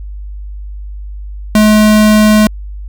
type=tone; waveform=square; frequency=213.5 Hz; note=G#3; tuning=48 cents sharp; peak=-5 dBFS; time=1.55-2.47 s; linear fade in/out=2 ms; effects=added 50 Hz sine -22 dBFS peak until 2.88 s